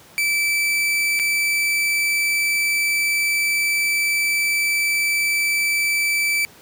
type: tone with dropouts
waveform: 40% pulse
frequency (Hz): 2320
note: D7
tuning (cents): -22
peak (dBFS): -17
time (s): 0.18-6.45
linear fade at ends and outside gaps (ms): 0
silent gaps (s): 1.192-1.197
effects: pink hiss -47 dBFS RMS until 6.61 s + high-pass 100 Hz 12 dB/octave